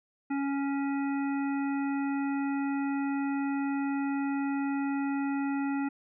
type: harmonic tone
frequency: 278 Hz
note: C#4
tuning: 5 cents sharp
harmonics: 1 / 3 / 5 / 7 / 9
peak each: -28 / -38 / -42 / -45 / -47 dBFS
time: 0.3-5.89 s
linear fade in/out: 10 ms
effects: none